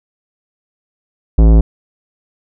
sine tone with tanh clipping, 55 Hz, A1, in tune, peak -6 dBFS, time 1.38-1.61 s, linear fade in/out 5 ms, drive 18 dB, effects none

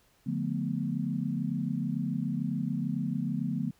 sine chord, B half-diminished seventh, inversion first, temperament equal with one note detuned, 146.83 / 177.87 / 220 / 246.9 Hz, D3 / F3 / A3 / B3, 0 / +32 / 0 / 0 cents, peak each -34 dBFS, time 0.26-3.71 s, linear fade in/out 10 ms, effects pink hiss -66 dBFS RMS until 3.79 s

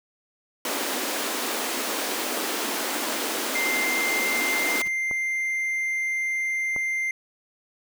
pink high-pass noise, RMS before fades -28 dBFS, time 0.65-4.82 s, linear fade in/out 2 ms, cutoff 240 Hz, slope 48 dB/octave
triangle tone, 2093 Hz, C7, in tune, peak -22 dBFS, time 3.55-7.11 s, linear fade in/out 2 ms
pink noise with exponential growth, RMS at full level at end -37 dBFS, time 4.77-4.88 s, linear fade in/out 5 ms, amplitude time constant 23 ms
clicks, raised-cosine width 1 ms, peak -22 dBFS, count 2, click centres 5.112 / 6.763 s
effects none

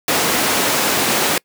pink high-pass noise, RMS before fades -17 dBFS, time 0.08-1.38 s, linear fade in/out 2 ms, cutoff 260 Hz, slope 12 dB/octave, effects noise-tail reverb RT60 0.1 s tail -26 dB re dry

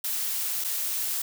blue noise with dropouts, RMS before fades -29 dBFS, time 0.04-1.22 s, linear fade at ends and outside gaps 5 ms, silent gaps 0.641-0.645 s, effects none

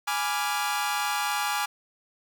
sawtooth chord, G# diminished seventh, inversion none, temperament equal, 830.6 / 987.8 / 1174.7 / 1396.9 Hz, G#5 / B5 / D6 / F6, 0 / 0 / 0 / 0 cents, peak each -25 / -31 / -28 / -29 dBFS, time 0.07-1.66 s, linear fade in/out 10 ms, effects 9-bit

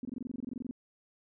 sine tone bursts, 250 Hz, B3, 21 cents sharp, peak -34 dBFS, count 16, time 0.03-0.711 s, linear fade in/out 2 ms, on 21 ms, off 23 ms, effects none

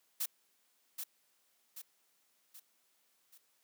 blue noise with echo, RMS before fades -35 dBFS, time 0.2-0.26 s, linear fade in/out 10 ms, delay 780 ms, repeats 4, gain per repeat -6 dB, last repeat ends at 3.38 s, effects white hiss -74 dBFS RMS until 3.63 s + high-pass 200 Hz 12 dB/octave

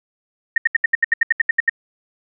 sine tone bursts, 1845 Hz, A#6, 18 cents flat, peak -10 dBFS, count 13, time 0.56-1.696 s, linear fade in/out 5 ms, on 20 ms, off 73 ms, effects none

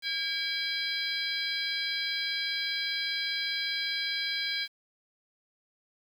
harmonic tone with a mistuned harmonic, 810 Hz, G#5, 43 cents flat, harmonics 2 / 3 / 4 / 5 / 6, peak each -37 / -35 / -36 / -35 / -36 dBFS, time 0.02-4.68 s, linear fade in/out 50 ms, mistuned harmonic 3, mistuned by -99 cents, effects 9-bit

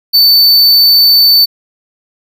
square tone, 4527 Hz, C#8, 36 cents sharp, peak -4 dBFS, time 0.13-1.46 s, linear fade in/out 20 ms, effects none

